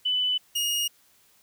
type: tone pair in turn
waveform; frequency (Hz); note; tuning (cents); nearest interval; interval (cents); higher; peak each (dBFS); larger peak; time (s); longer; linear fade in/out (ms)
sine / sawtooth; 2996 / 2863; F#7 / F7; +21 / +42; minor second; 79; first; -22 / -21; second; 0.05-0.38 / 0.55-0.88; neither; 10
effects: white hiss -61 dBFS RMS until 1.42 s